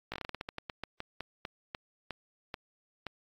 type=slowing click train; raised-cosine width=0.3 ms; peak=-21 dBFS; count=20; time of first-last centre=0.12-3.067 s; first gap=17 ms; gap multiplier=1.21; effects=AAC 32 kbps